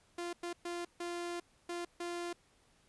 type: tone bursts at uneven times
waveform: sawtooth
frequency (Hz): 347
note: F4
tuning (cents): -11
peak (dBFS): -34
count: 6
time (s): 0.18-0.33 / 0.43-0.53 / 0.65-0.85 / 1-1.4 / 1.69-1.85 / 2-2.33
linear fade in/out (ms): 5
effects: pink hiss -69 dBFS RMS until 2.88 s + resampled to 24000 Hz